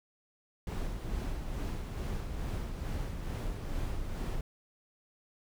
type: noise with tremolo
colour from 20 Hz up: brown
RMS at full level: -34 dBFS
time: 0.67-4.41 s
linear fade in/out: 2 ms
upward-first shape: sine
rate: 2.3 Hz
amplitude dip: 40%
effects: none